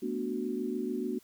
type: chord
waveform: sine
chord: B minor seventh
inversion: third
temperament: equal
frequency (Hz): 220 / 246.9 / 293.7 / 370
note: A3 / B3 / D4 / F#4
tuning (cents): 0 / 0 / 0 / 0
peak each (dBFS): -38 / -35 / -38 / -35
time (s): 0.02-1.19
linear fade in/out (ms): 10
effects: white hiss -62 dBFS RMS until 1.23 s